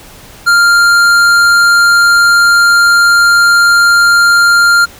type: tone with tanh clipping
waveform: triangle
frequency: 1396.9 Hz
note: F6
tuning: in tune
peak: -6 dBFS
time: 0.46-4.86 s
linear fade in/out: 20 ms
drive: 18 dB
effects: pink hiss -35 dBFS RMS until 4.99 s